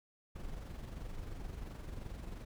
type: noise with amplitude modulation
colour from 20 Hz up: brown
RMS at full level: -42 dBFS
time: 0.35-2.45 s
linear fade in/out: 10 ms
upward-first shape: sine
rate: 22.9 Hz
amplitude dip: 50%
effects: none